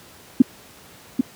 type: tone with echo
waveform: sine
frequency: 256.1 Hz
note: C4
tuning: 37 cents flat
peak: -5 dBFS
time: 0.4-0.42 s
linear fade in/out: 5 ms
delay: 790 ms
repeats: 1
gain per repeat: -7 dB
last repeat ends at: 1.21 s
effects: pink hiss -46 dBFS RMS until 1.35 s + high-pass 100 Hz 12 dB/octave